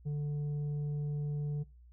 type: tone with tanh clipping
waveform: triangle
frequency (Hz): 146.83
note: D3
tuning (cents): 0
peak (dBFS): -33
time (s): 0.05-1.64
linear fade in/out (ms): 20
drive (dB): 9
effects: noise-tail reverb RT60 0.3 s tail -23 dB re dry + added 60 Hz sine -54 dBFS peak until 1.92 s